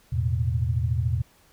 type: chord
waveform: sine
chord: E suspended fourth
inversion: none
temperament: just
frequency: 82.41 / 109.88 / 123.61 Hz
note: E2 / A2 / B2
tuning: 0 / -2 / +2 cents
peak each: -26 dBFS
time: 0.12-1.22 s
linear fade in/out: 10 ms
effects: pink hiss -59 dBFS RMS until 1.52 s